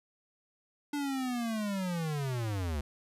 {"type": "linear sweep", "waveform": "square", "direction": "down", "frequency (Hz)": [293.7, 69.3], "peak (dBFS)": -32, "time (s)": [0.93, 2.81], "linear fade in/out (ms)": 5, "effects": ["resampled to 32000 Hz"]}